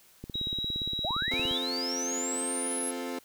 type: click train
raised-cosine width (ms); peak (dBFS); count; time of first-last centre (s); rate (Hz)
3; -26; 23; 0.24-1.512; 17.3
type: tone with pitch glide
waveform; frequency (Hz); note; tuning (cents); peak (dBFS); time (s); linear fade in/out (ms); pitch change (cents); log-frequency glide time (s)
sine; 3837 to 3864; A#7 to B7; +49 to -39; -30; 0.34-1.58; 5; +12; 0.53-0.66
type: linear sweep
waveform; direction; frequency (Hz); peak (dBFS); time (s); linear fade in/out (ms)
sine; up; 554 to 10990; -31; 1.04-2.91; 5
type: chord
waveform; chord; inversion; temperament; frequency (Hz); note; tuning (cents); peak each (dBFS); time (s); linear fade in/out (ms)
30% pulse; F major; second; equal; 261.6 / 349.2 / 440; C4 / F4 / A4; 0 / 0 / 0; -33 / -37 / -37; 1.31-3.19; 5
effects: white hiss -59 dBFS RMS until 3.24 s